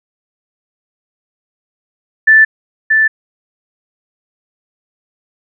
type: tone with echo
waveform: sine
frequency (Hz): 1760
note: A6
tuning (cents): 0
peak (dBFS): -3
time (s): 2.27-2.45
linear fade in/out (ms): 10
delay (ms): 630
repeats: 1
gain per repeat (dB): -4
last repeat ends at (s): 3.08
effects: none